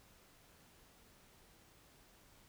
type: silence
effects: pink hiss -65 dBFS RMS until 2.48 s